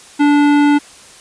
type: tone with hard clipping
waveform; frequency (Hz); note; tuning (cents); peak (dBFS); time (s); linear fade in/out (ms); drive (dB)
sine; 290.8; D4; -17; -10; 0.19-0.79; 20; 16
effects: white hiss -40 dBFS RMS until 1.2 s + resampled to 22050 Hz